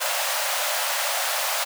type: high-pass noise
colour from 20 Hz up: pink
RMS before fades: -25 dBFS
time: 0-1.65 s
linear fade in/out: 20 ms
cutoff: 540 Hz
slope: 96 dB/octave
effects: none